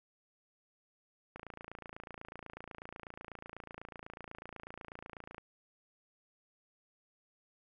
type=click train; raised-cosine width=0.5 ms; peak=-30 dBFS; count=114; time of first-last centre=1.36-5.381 s; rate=28.1 Hz; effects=none